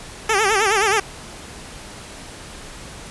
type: tone with vibrato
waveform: 10% pulse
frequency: 415.3 Hz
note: G#4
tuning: in tune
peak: -7 dBFS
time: 0.29-1 s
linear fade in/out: 5 ms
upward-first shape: sine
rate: 9.5 Hz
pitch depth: 140 cents each way
effects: pink hiss -37 dBFS RMS until 3.1 s + resampled to 24000 Hz